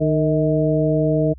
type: harmonic tone with a mistuned harmonic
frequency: 153.2 Hz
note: D#3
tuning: 27 cents flat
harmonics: 1 / 2 / 3 / 4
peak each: -19 / -21 / -22 / -21 dBFS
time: 0-1.34 s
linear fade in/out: 20 ms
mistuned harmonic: 4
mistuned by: +59 cents
effects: added 65 Hz sine -37 dBFS peak until 1.38 s